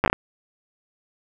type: slowing click train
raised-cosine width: 0.5 ms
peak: -3 dBFS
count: 6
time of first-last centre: 0.04-0.13 s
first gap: 9 ms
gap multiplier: 1.35
effects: 7-bit